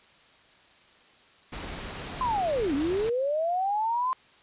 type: noise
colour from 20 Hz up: pink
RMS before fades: -37 dBFS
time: 1.52-3.1 s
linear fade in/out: 10 ms
type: linear two-way sweep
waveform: sine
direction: down then up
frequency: 1046.5 to 265.7 to 1046.5 Hz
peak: -24 dBFS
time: 2.21-4.13 s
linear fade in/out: 0 ms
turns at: 2.74 s
effects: white hiss -57 dBFS RMS until 4.42 s + resampled to 8000 Hz